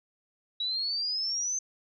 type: exponential sweep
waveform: sine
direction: up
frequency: 3862 to 6272 Hz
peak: -28 dBFS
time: 0.6-1.59 s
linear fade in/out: 5 ms
effects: none